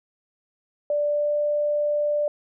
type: tone with pitch glide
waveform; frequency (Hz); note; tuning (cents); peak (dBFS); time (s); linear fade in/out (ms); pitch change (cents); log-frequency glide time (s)
sine; 587.3 to 590.7; D5 to D5; 0 to +10; -20; 0.9-2.28; 2; +10; 1.06-1.35
effects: none